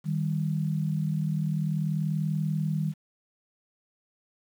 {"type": "tone pair together", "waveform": "sine", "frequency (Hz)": [155.56, 195.99], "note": ["D#3", "G3"], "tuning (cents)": [0, 0], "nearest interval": "major third", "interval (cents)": 400, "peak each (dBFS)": [-26, -31], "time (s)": [0.04, 2.94], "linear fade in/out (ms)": 50, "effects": ["9-bit"]}